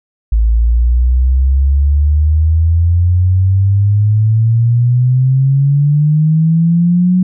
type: exponential sweep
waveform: sine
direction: up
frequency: 54.1 to 185 Hz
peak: -7 dBFS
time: 0.32-7.23 s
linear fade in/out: 5 ms
effects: none